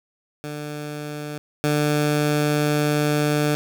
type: tone pair in turn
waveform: 15% pulse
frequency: 148.7 / 148.7 Hz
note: D3 / D3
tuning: +22 / +22 cents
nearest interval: unison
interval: 0 cents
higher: neither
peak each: -23 / -12 dBFS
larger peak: second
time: 0.44-1.38 / 1.64-3.55 s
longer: second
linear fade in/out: 0 ms
effects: none